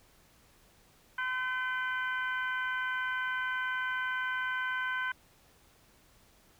harmonic tone with a mistuned harmonic, 510 Hz, C5, 44 cents flat, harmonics 2 / 3 / 4 / 5 / 6, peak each -37 / -32 / -43 / -48 / -46 dBFS, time 1.18-5.12 s, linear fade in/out 5 ms, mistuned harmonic 5, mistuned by -100 cents, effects pink hiss -63 dBFS RMS until 6.59 s

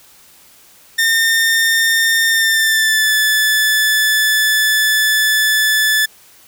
sawtooth tone with pitch glide, 1816 to 1740 Hz, A#6 to A6, -46 to -20 cents, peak -8 dBFS, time 0.98-6.06 s, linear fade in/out 10 ms, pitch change -74 cents, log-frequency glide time 2.29-3.14 s, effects white hiss -46 dBFS RMS until 6.47 s

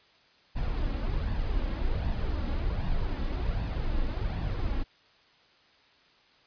brown noise with flanger, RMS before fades -29 dBFS, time 0.55-4.84 s, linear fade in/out 20 ms, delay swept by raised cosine 1.1 to 3.7 ms, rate 1.3 Hz, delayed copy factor +0.5, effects white hiss -61 dBFS RMS until 6.46 s + resampled to 11025 Hz

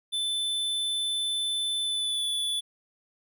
square tone with pitch glide, 3520 to 3456 Hz, A7 to A7, 0 to -32 cents, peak -27 dBFS, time 0.12-2.61 s, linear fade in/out 20 ms, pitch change -32 cents, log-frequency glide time 1.82-2.26 s, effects none

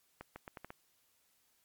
accelerating click train, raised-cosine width 0.5 ms, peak -30 dBFS, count 6, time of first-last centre 0.21-0.704 s, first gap 150 ms, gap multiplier 0.79, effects white hiss -73 dBFS RMS until 1.64 s + MP3 96 kbps

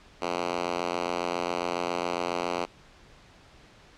5% pulse tone with high-pass filter, 87.31 Hz, F2, in tune, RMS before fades -30 dBFS, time 0.21-2.66 s, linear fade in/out 20 ms, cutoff 310 Hz, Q 0.77, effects pink hiss -54 dBFS RMS until 3.97 s + low-pass 5000 Hz 12 dB/octave

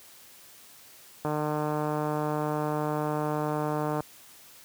click train, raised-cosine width 1 ms, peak -16 dBFS, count 417, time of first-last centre 1.25-4.005 s, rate 151 Hz, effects white hiss -52 dBFS RMS until 4.64 s + high-pass 60 Hz 12 dB/octave

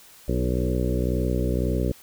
harmonic tone with a mistuned harmonic, 61.9 Hz, B1, 5 cents sharp, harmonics 1 / 2 / 3 / 4 / 5 / 6 / 7 / 8 / 9, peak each -25 / -28 / -30 / -31 / -32 / -33 / -33 / -34 / -35 dBFS, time 0.28-1.92 s, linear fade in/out 5 ms, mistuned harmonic 6, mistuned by -18 cents, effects white hiss -50 dBFS RMS until 2.02 s

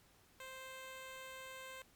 10% pulse tone, 523.3 Hz, C5, in tune, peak -40 dBFS, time 0.4-1.82 s, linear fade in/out 2 ms, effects pink hiss -68 dBFS RMS until 1.95 s + MP3 96 kbps

